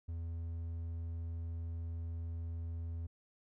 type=tone; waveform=triangle; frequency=83.3 Hz; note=E2; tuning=19 cents sharp; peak=-36 dBFS; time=0.08-3.07 s; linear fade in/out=10 ms; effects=none